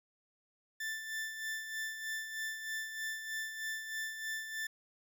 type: tone with tremolo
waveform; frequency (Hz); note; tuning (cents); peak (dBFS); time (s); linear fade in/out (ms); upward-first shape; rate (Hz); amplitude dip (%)
40% pulse; 1767; A6; +7; -35; 0.8-4.67; 5; sine; 3.2; 55
effects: none